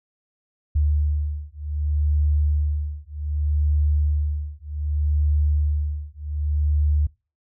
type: beating tone pair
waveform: sine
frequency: 74 / 74.65 Hz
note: D2 / D2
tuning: +14 / +29 cents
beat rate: 0.65 Hz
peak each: -22 dBFS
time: 0.75-7.07 s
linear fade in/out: 10 ms
effects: noise-tail reverb RT60 0.3 s tail -23 dB re dry